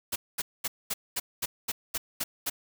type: noise bursts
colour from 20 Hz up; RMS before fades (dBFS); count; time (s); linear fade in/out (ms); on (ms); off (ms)
white; -30; 10; 0.12-2.5; 10; 40; 220
effects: none